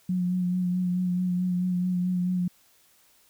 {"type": "tone with vibrato", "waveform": "sine", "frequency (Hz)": 180.5, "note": "F#3", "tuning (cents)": -43, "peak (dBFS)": -23, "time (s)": [0.09, 2.48], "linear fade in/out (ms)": 5, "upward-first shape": "sine", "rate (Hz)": 4.6, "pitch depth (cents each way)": 25, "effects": ["white hiss -61 dBFS RMS until 3.29 s"]}